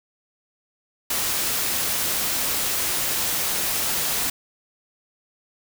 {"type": "noise", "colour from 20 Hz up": "white", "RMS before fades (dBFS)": -24, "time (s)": [1.1, 4.3], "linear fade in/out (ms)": 5, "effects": []}